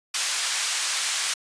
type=band-pass noise; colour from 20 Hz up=white; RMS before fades=-26 dBFS; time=0.14-1.34 s; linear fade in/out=5 ms; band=1200 to 8400 Hz; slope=12 dB/octave; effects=resampled to 22050 Hz